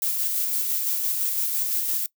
violet noise with tremolo, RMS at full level -24 dBFS, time 0.02-2.06 s, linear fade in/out 2 ms, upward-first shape square, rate 5.9 Hz, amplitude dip 25%, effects noise-tail reverb RT60 0.1 s tail -21 dB re dry

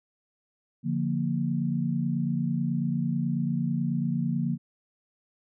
sine chord, Bb major, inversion first, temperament just, 145.68 / 174.81 / 233.1 Hz, D3 / F3 / Bb3, -14 / +2 / 0 cents, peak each -29 dBFS, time 0.83-4.58 s, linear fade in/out 50 ms, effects none

